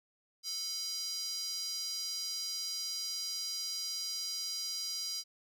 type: tone with high-pass filter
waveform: square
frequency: 441.9 Hz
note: A4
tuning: 7 cents sharp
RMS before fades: -38 dBFS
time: 0.43-5.24 s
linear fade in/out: 50 ms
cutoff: 5000 Hz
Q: 6.3
effects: none